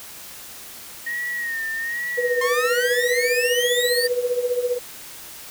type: tone with vibrato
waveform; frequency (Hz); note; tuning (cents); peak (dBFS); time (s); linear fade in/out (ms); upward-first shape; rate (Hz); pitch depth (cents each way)
sine; 1864.7; A#6; 0; -24; 1.06-4.08; 10; sine; 1.2; 65
type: tone with tremolo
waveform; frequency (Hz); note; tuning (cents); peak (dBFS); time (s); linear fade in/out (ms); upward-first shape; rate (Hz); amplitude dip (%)
sine; 490.8; B4; -11; -16; 2.17-4.79; 20; triangle; 15; 80
type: exponential sweep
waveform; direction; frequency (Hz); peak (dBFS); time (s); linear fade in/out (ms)
sawtooth; up; 1049 to 4725; -20; 2.41-4.07; 5
effects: white hiss -39 dBFS RMS until 5.5 s